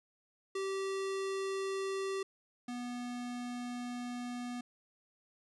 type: tone pair in turn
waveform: square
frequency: 387.8 / 244.3 Hz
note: G4 / B3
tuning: -19 / -19 cents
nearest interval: minor sixth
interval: 800 cents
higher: first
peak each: -35 / -39 dBFS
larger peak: first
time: 0.55-2.23 / 2.68-4.61 s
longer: second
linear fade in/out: 5 ms
effects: resampled to 22050 Hz + 12-bit